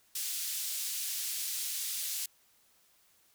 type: band-pass noise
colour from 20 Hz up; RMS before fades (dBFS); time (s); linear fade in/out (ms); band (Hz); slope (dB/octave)
white; -36; 0.15-2.26; 5; 3400 to 15000; 12
effects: white hiss -67 dBFS RMS until 3.34 s